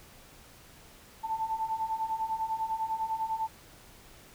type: beating tone pair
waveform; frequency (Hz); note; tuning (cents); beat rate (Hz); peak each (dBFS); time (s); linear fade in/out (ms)
sine; 880 / 890; A5 / A5; 0 / +20; 10; -35 / -31; 1.23-3.48; 20
effects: pink hiss -54 dBFS RMS until 4.34 s